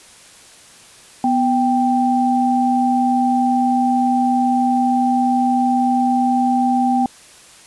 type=tone pair together; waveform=sine; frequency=247.3 / 785.1 Hz; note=B3 / G5; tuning=+3 / +2 cents; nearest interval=octave + minor sixth; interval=1999 cents; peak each=-16 dBFS; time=1.24-7.06 s; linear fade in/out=2 ms; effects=white hiss -44 dBFS RMS until 7.66 s + resampled to 24000 Hz